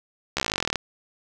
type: slowing click train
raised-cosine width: 0.2 ms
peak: -6 dBFS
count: 20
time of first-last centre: 0.37-0.757 s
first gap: 14 ms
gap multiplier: 1.04
effects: none